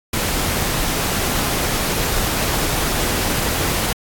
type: noise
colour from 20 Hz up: pink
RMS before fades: -20 dBFS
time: 0.13-3.93 s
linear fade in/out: 5 ms
effects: AAC 64 kbps